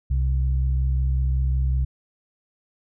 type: tone pair together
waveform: sine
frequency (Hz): 65.41 / 130.81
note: C2 / C3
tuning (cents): 0 / 0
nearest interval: octave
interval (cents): 1200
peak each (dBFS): -19 / -27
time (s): 0.1-1.85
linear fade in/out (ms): 10
effects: none